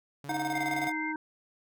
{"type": "tone", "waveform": "sawtooth", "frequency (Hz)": 142, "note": "C#3", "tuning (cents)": 42, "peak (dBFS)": -38, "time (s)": [0.24, 0.88], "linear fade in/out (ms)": 2}
{"type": "tone with tremolo", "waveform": "square", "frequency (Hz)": 720, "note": "F#5", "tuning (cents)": -47, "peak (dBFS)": -31, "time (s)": [0.29, 0.92], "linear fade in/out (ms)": 5, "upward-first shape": "square", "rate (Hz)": 19, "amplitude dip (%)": 70}
{"type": "harmonic tone", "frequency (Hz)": 311.1, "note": "D#4", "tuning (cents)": 0, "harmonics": [1, 3, 5], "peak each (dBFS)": [-34, -37, -39], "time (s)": [0.29, 1.16], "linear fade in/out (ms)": 2}
{"type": "tone with vibrato", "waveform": "sine", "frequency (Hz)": 2091, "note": "C7", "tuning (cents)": -2, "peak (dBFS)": -34, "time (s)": [0.53, 1.13], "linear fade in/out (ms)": 20, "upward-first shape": "triangle", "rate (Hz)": 6.1, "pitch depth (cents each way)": 15}
{"effects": []}